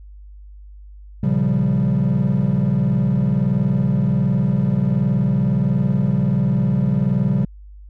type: chord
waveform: triangle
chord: G half-diminished seventh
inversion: first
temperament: equal with one note detuned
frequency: 116.54 / 137.08 / 174.61 / 196 Hz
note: Bb2 / Db3 / F3 / G3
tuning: 0 / -19 / 0 / 0 cents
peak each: -22 / -16 / -19 / -17 dBFS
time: 1.23-7.45 s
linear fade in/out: 5 ms
effects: tanh soft clip ceiling -8 dBFS + added 50 Hz sine -37 dBFS peak until 7.89 s